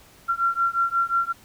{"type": "beating tone pair", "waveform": "sine", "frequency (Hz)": [1367, 1372.6], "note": ["F6", "F6"], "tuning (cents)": [-37, -30], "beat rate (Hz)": 5.6, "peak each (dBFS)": -23, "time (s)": [0.28, 1.33], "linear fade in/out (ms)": 20, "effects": ["pink hiss -52 dBFS RMS until 1.44 s"]}